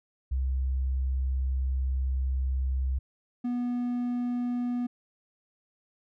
sine / triangle tone pair in turn, 65.41 / 244 Hz, C2 / B3, 0 / -21 cents, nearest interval octave + major seventh, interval 2279 cents, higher second, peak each -25 dBFS, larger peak neither, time 0.31-2.99 / 3.44-4.87 s, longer first, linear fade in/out 10 ms, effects none

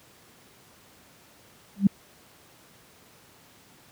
sine tone with exponential growth, 197.9 Hz, G3, 17 cents sharp, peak -10 dBFS, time 1.76-1.87 s, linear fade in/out 5 ms, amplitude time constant 23 ms, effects pink hiss -55 dBFS RMS until 3.91 s + high-pass 100 Hz 12 dB/octave

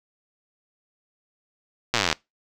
slowing click train, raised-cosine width 0.2 ms, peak -3 dBFS, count 19, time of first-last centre 1.94-2.127 s, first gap 8 ms, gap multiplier 1.03, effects noise-tail reverb RT60 0.2 s tail -23 dB re dry

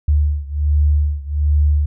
sine beating tone pair, 73.42 / 74.72 Hz, D2 / D2, 0 / +30 cents, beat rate 1.3 Hz, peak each -15 / -17 dBFS, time 0.08-1.86 s, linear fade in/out 5 ms, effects none

